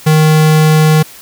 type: tone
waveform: square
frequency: 155.56 Hz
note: D#3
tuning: in tune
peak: -6 dBFS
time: 0.06-1.03 s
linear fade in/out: 10 ms
effects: white hiss -35 dBFS RMS until 1.21 s

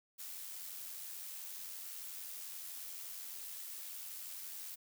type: noise with amplitude modulation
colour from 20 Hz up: blue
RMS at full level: -45 dBFS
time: 0.18-4.76 s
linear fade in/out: 20 ms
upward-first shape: sine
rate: 91.5 Hz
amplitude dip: 35%
effects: none

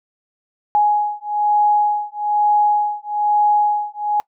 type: beating tone pair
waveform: sine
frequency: 834 / 835.1 Hz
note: G#5 / G#5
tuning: +7 / +9 cents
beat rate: 1.1 Hz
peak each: -17 / -17 dBFS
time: 0.75-4.2 s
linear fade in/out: 0 ms
effects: noise-tail reverb RT60 0.1 s tail -23 dB re dry

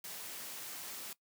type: noise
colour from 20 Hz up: white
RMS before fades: -45 dBFS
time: 0.04-1.13 s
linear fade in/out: 2 ms
effects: noise-tail reverb RT60 0.1 s tail -19 dB re dry + high-pass 150 Hz 12 dB/octave

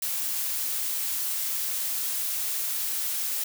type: noise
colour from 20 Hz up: blue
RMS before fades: -29 dBFS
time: 0.02-3.44 s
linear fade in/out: 5 ms
effects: none

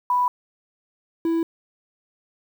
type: tone pair in turn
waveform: sine / triangle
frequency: 987.8 / 330.4 Hz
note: B5 / E4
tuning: 0 / +4 cents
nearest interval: octave + perfect fifth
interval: 1896 cents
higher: first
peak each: -17 dBFS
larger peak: neither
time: 0.1-0.28 / 1.25-1.43 s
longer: neither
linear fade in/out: 2 ms
effects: 8-bit

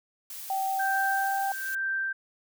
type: noise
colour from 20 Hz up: blue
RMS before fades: -40 dBFS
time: 0.3-1.75 s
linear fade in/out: 2 ms
type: tone with pitch glide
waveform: sine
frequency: 773 to 784.2 Hz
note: G5 to G5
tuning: -24 to 0 cents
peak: -26 dBFS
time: 0.5-1.52 s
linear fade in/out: 2 ms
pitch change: +24 cents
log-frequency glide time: 0.78-1.38 s
type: tone with tremolo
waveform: sine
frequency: 1568 Hz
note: G6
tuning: in tune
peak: -26 dBFS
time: 0.79-2.13 s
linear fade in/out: 10 ms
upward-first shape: sine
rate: 1.1 Hz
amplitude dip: 65%
effects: none

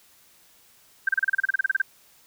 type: tone bursts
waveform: sine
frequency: 1568 Hz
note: G6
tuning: in tune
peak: -17 dBFS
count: 15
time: 1.07-1.818 s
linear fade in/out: 5 ms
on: 20 ms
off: 32 ms
effects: white hiss -57 dBFS RMS until 2.26 s

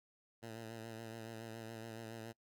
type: tone with vibrato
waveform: 10% pulse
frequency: 113.2 Hz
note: A2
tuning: 50 cents sharp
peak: -38 dBFS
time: 0.42-2.33 s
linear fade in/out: 20 ms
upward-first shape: sine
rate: 7.1 Hz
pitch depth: 39 cents each way
effects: noise-tail reverb RT60 0.1 s tail -26 dB re dry

